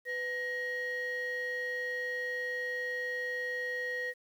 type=tone pair together; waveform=sine; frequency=499 / 1884 Hz; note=B4 / A#6; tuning=+18 / +18 cents; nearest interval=octave + major seventh; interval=2300 cents; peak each=-36 / -32 dBFS; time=0.05-4.14 s; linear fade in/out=50 ms; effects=tanh soft clip ceiling -30 dBFS + 10-bit